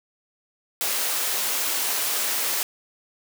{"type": "high-pass noise", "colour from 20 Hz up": "white", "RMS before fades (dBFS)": -25, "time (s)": [0.81, 2.63], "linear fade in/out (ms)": 0, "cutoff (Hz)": 360, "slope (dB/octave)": 12, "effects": []}